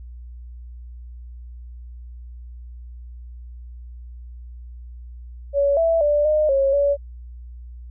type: tone with pitch steps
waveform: sine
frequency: 564 / 660 / 588 / 611 / 546 / 568 Hz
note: C#5 / E5 / D5 / D#5 / C#5 / C#5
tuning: +30 / +2 / +2 / -32 / -26 / +42 cents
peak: -15 dBFS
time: 5.53-6.97 s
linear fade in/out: 50 ms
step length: 240 ms
effects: added 60 Hz sine -35 dBFS peak until 7.9 s